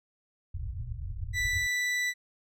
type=low-pass noise; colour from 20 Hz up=white; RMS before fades=-36 dBFS; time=0.54-1.67 s; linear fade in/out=10 ms; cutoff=110 Hz; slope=48 dB/octave
type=tone; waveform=40% pulse; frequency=1975.5 Hz; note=B6; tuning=in tune; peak=-26 dBFS; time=1.33-2.14 s; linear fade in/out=50 ms
effects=low-pass 10000 Hz 12 dB/octave